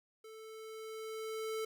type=tone with level ramp; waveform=square; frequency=440 Hz; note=A4; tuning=in tune; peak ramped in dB=-51 to -36 dBFS; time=0.24-1.65 s; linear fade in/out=5 ms; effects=none